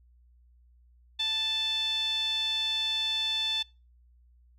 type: tone with band-pass filter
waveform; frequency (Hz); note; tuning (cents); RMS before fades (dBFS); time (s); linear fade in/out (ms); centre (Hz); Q
sawtooth; 880; A5; 0; -29; 1.19-3.63; 10; 3600; 9.8
effects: noise-tail reverb RT60 0.3 s tail -25 dB re dry + added 60 Hz sine -57 dBFS peak until 4.58 s